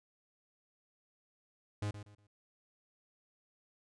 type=tone with echo; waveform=45% pulse; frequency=103.7 Hz; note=G#2; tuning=2 cents flat; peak=-34 dBFS; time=1.82-1.91 s; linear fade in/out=5 ms; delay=120 ms; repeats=3; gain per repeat=-11 dB; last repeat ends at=2.27 s; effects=resampled to 22050 Hz